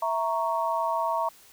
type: chord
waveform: sine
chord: A# diminished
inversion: second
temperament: equal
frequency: 659.3 / 932.3 / 1108.7 Hz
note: E5 / A#5 / C#6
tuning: 0 / 0 / 0 cents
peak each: -29 / -27 / -30 dBFS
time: 0.02-1.29 s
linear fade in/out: 5 ms
effects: white hiss -54 dBFS RMS until 1.52 s